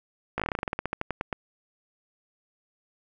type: slowing click train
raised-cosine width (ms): 0.5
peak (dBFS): -13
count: 19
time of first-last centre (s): 0.38-1.328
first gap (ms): 17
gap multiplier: 1.12
effects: none